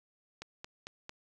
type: click train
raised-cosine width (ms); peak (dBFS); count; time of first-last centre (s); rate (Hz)
0.2; -25; 4; 0.42-1.094; 4.45
effects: none